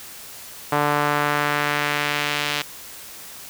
sawtooth tone with band-pass filter sweep, 146.83 Hz, D3, in tune, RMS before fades -22 dBFS, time 0.72-2.62 s, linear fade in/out 5 ms, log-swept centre 1000 to 3200 Hz, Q 1.2, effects white hiss -39 dBFS RMS until 3.49 s

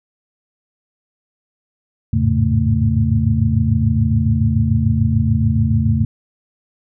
sine tone cluster, 82.4 / 102.5 / 109.4 / 135.7 / 222.7 Hz, E2 / G#2 / A2 / C#3 / A3, 0 / -22 / -9 / -36 / +21 cents, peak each -19 dBFS, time 2.13-6.05 s, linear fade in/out 5 ms, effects none

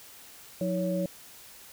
sine tone cluster, 179.4 / 321 / 559 Hz, F3 / E4 / C#5, +47 / -46 / +14 cents, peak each -29 / -35 / -30 dBFS, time 0.61-1.06 s, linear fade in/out 2 ms, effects white hiss -50 dBFS RMS until 1.72 s

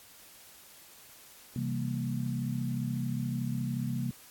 sine chord, C dominant seventh, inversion none, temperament equal, 130.81 / 164.81 / 196 / 233.1 Hz, C3 / E3 / G3 / Bb3, 0 / 0 / 0 / 0 cents, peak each -33 / -39 / -38 / -35 dBFS, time 1.56-4.11 s, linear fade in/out 2 ms, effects white hiss -54 dBFS RMS until 4.3 s + AAC 64 kbps

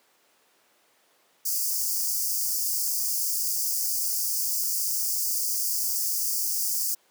white high-pass noise, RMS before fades -27 dBFS, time 1.45-6.95 s, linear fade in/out 10 ms, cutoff 4700 Hz, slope 96 dB/octave, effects pink hiss -63 dBFS RMS until 7.1 s + high-pass 400 Hz 12 dB/octave

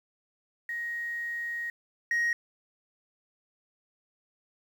sine tone pair in turn, 1880 / 1880 Hz, A#6 / A#6, +14 / +14 cents, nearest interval unison, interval 0 cents, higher neither, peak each -31 / -22 dBFS, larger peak second, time 0.69-1.7 / 2.11-2.33 s, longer first, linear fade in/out 2 ms, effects tanh soft clip ceiling -23 dBFS + 9-bit

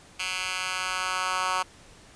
10% pulse tone with high-pass filter sweep, 185 Hz, F#3, in tune, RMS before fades -29 dBFS, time 0.19-1.63 s, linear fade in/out 10 ms, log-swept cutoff 2200 to 1100 Hz, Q 1.9, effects pink hiss -52 dBFS RMS until 2.15 s + resampled to 22050 Hz

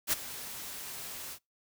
white noise with ADSR envelope, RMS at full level -26 dBFS, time 0.07-1.39 s, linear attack 56 ms, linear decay 18 ms, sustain -16 dB, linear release 70 ms, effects noise-tail reverb RT60 0.2 s tail -25 dB re dry

